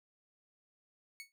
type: tone with exponential decay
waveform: sawtooth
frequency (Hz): 2217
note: C#7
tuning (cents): 0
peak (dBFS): -38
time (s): 1.2-1.32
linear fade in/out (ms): 0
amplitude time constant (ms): 25
effects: none